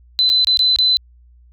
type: tone with dropouts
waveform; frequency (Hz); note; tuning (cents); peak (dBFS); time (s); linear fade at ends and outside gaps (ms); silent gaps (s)
sine; 4028; B7; +33; -11; 0.19-0.97; 0; 0.293-0.3 / 0.446-0.471 / 0.572-0.592 / 0.761-0.787
effects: added 60 Hz sine -45 dBFS peak until 1.52 s